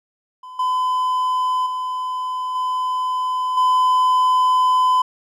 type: tone with level steps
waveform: triangle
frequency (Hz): 1013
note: B5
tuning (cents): +44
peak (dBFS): -32 / -15 / -20 / -17 / -11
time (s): 0.43-5.02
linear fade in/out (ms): 5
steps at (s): 0.59 / 1.66 / 2.55 / 3.57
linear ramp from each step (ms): 5
effects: none